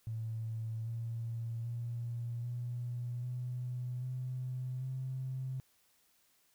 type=tone with pitch steps; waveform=triangle; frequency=112.5 / 115.33 / 118.23 / 121.2 / 124.25 / 127.38 / 130.58 Hz; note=A2 / A#2 / A#2 / B2 / B2 / C3 / C3; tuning=+39 / -18 / +25 / -32 / +11 / -46 / -3 cents; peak=-32 dBFS; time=0.07-5.6 s; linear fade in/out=0 ms; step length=790 ms; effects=tanh soft clip ceiling -34 dBFS + white hiss -71 dBFS RMS until 6.54 s